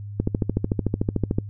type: click train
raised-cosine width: 3 ms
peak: -8 dBFS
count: 17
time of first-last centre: 0.2-1.385 s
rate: 13.5 Hz
effects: noise-tail reverb RT60 0.1 s tail -25 dB re dry + added 102 Hz sine -32 dBFS peak until 1.49 s